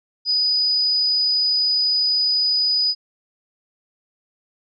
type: tone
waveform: sine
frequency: 4966 Hz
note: D#8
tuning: 4 cents flat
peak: -16 dBFS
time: 0.25-2.95 s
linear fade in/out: 50 ms
effects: none